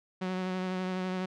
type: tone with vibrato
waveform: sawtooth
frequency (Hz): 185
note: F#3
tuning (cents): 0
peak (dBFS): -27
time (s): 0.21-1.26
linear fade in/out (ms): 10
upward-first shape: sine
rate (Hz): 12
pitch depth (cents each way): 18
effects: low-pass 4000 Hz 12 dB/octave